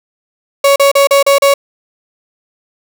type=tone bursts; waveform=35% pulse; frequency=558 Hz; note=C#5; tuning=11 cents sharp; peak=-4 dBFS; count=6; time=0.64-1.54 s; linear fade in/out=5 ms; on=120 ms; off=36 ms; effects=none